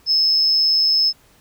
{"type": "tone with amplitude modulation", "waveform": "sine", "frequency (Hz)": 5200, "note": "E8", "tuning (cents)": -24, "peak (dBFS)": -10, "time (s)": [0.06, 1.13], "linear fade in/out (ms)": 50, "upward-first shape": "sine", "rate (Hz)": 158, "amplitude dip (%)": 50, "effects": ["tanh soft clip ceiling -8 dBFS", "pink hiss -54 dBFS RMS until 1.4 s"]}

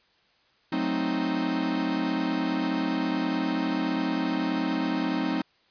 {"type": "chord", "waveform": "45% pulse", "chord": "F# diminished seventh", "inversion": "none", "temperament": "equal", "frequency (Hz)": [185, 220, 261.6, 311.1], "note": ["F#3", "A3", "C4", "Eb4"], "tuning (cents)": [0, 0, 0, 0], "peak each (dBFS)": [-33, -34, -29, -29], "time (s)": [0.72, 5.42], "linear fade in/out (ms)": 5, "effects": ["white hiss -64 dBFS RMS until 5.7 s", "resampled to 11025 Hz"]}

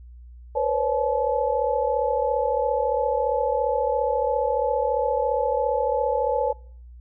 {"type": "tone cluster", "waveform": "sine", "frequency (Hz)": [484.4, 519, 562, 861], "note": ["B4", "C5", "C#5", "A5"], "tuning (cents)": [-34, -14, 24, -38], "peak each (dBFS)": -26, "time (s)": [0.55, 6.53], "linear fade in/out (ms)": 10, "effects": ["noise-tail reverb RT60 0.6 s tail -26 dB re dry", "added 60 Hz sine -41 dBFS peak until 7 s"]}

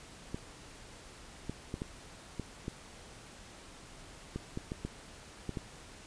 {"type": "clicks", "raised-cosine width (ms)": 3, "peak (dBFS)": -23, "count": 12, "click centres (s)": [0.345, 1.496, 1.741, 1.819, 2.397, 2.681, 4.36, 4.574, 4.719, 4.85, 5.493, 5.572], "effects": ["pink hiss -52 dBFS RMS until 6.06 s", "resampled to 22050 Hz"]}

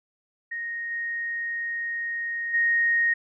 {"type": "tone with level steps", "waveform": "sine", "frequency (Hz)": 1864.7, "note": "A#6", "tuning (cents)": 0, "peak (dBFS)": [-29, -27, -19], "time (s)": [0.51, 3.14], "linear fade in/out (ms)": 10, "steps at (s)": [0.9, 2.53], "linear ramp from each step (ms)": 20, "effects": []}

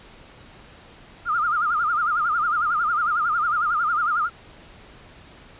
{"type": "tone with vibrato", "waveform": "sine", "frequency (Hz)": 1307, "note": "E6", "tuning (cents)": -15, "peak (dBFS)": -19, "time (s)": [1.25, 4.3], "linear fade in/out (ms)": 50, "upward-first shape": "sine", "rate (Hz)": 11, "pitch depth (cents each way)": 150, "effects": ["pink hiss -47 dBFS RMS until 5.59 s", "resampled to 8000 Hz"]}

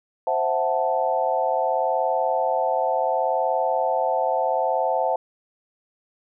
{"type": "chord", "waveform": "sine", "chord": "F# half-diminished seventh", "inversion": "second", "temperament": "equal", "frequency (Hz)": [523.3, 659.3, 740, 880], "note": ["C5", "E5", "F#5", "A5"], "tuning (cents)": [0, 0, 0, 0], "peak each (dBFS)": -25, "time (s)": [0.27, 5.16], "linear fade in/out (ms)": 2, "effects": []}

